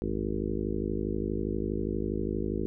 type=harmonic tone with a mistuned harmonic; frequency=52.4 Hz; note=G#1; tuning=16 cents sharp; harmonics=1 / 2 / 3 / 4 / 5 / 6 / 7 / 8 / 9; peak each=-36 / -39 / -39 / -35 / -39 / -36 / -35 / -38 / -41 dBFS; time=0.02-2.66 s; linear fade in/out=0 ms; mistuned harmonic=2; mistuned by=-120 cents; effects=none